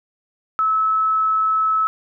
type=tone; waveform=sine; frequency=1299 Hz; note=E6; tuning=26 cents flat; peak=-15 dBFS; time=0.59-1.87 s; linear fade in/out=0 ms; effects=none